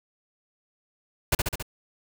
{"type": "noise with echo", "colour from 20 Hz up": "pink", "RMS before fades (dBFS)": -21, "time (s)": [1.32, 1.35], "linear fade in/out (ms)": 5, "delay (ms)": 69, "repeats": 4, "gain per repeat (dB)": -3, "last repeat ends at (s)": 1.626, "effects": []}